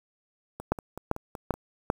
two click trains, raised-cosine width 1 ms, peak -9 / -23 dBFS, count 4 / 6, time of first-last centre 0.72-1.901 / 0.6-1.54 s, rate 2.54 / 5.32 Hz, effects 7-bit

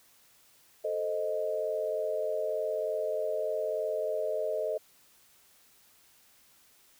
sine chord, A diminished, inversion none, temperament equal, 440 / 523.3 / 622.3 Hz, A4 / C5 / Eb5, 0 / 0 / 0 cents, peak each -34 / -36 / -31 dBFS, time 0.84-4.78 s, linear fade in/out 10 ms, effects white hiss -62 dBFS RMS until 6.99 s

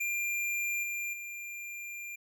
square tone with level steps, 2390 Hz, D7, 30 cents sharp, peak -31 / -34 / -40 dBFS, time 0-2.16 s, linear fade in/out 10 ms, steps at 0.83 / 1.13 s, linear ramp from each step 5 ms, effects none

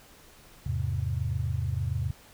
sine chord, E augmented, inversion none, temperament equal, 82.41 / 103.83 / 130.81 Hz, E2 / G#2 / B#2, 0 / 0 / 0 cents, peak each -31 dBFS, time 0.66-2.11 s, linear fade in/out 5 ms, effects pink hiss -54 dBFS RMS until 2.33 s

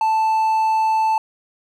triangle tone, 880 Hz, A5, in tune, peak -13 dBFS, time 0.01-1.18 s, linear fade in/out 2 ms, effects none

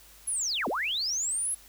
sine linear two-way sweep, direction down then up, 11070 to 192.2 to 11070 Hz, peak -27 dBFS, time 0.27-1.55 s, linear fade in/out 10 ms, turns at 0.68 s, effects added 50 Hz sine -58 dBFS peak until 1.68 s + white hiss -54 dBFS RMS until 1.68 s

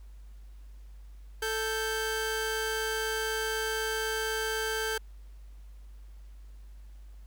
sawtooth tone pair together, 440 / 1568 Hz, A4 / G6, 0 / 0 cents, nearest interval octave + minor seventh, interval 2200 cents, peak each -28 / -29 dBFS, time 1.42-4.98 s, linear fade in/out 5 ms, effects added 50 Hz sine -45 dBFS peak until 7.26 s + pink hiss -67 dBFS RMS until 7.26 s

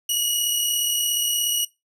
15% pulse tone pair together, 2874 / 2911 Hz, F7 / F#7, +49 / -29 cents, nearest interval unison, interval 22 cents, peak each -21 / -14 dBFS, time 0.09-1.65 s, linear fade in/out 5 ms, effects noise-tail reverb RT60 0.2 s tail -20 dB re dry

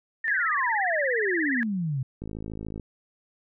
sine exponential sweep, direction down, 1859 to 125.3 Hz, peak -25 dBFS, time 0.24-2.03 s, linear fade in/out 5 ms
sine tone with vibrato, 1817 Hz, A#6, 45 cents flat, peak -25 dBFS, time 0.28-1.63 s, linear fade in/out 0 ms, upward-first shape triangle, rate 17 Hz, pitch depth 210 cents each way
click train, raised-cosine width 3 ms, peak -23 dBFS, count 32, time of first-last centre 2.22-2.797 s, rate 53.7 Hz
effects none

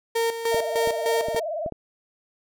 35% pulse tone with tremolo, 459.4 Hz, A#4, 25 cents flat, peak -19 dBFS, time 0.15-1.4 s, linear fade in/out 10 ms, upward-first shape square, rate 3.3 Hz, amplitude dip 65%
sine tone with vibrato, 639 Hz, D#5, 46 cents sharp, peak -26 dBFS, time 0.51-1.7 s, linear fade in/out 20 ms, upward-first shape sine, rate 19 Hz, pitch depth 120 cents each way
clicks, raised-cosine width 2 ms, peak -20 dBFS, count 6, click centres 0.545 / 0.874 / 1.285 / 1.347 / 1.662 / 1.723 s
effects none

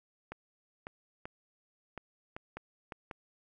clicks, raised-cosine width 0.5 ms, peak -26 dBFS, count 8, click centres 0.32 / 0.869 / 1.255 / 1.977 / 2.365 / 2.57 / 2.922 / 3.112 s, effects none

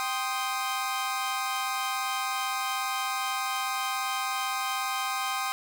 sawtooth chord, C minor, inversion second, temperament equal, 784 / 1046.5 / 1244.5 Hz, G5 / C6 / Eb6, 0 / 0 / 0 cents, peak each -29 dBFS, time 0-5.52 s, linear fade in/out 0 ms, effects none

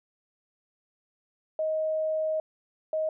sine tone pair in turn, 628 / 628 Hz, D#5 / D#5, +16 / +16 cents, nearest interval unison, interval 0 cents, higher neither, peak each -25 dBFS, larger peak neither, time 1.59-2.4 / 2.93-3.09 s, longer first, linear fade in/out 2 ms, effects none

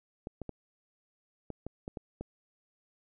clicks, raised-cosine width 2 ms, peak -25 dBFS, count 8, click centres 0.271 / 0.417 / 0.493 / 1.503 / 1.666 / 1.879 / 1.972 / 2.21 s, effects none

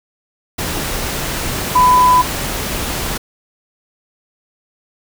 sine tone in noise, 1000 Hz, B5, 21 cents sharp, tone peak -7 dBFS, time 1.75-2.22 s, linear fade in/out 10 ms, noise pink, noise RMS -21 dBFS, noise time 0.58-3.18 s, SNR +11 dB, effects none

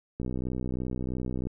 click train, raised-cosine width 3 ms, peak -20 dBFS, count 81, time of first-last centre 0.2-1.47 s, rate 63 Hz, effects none

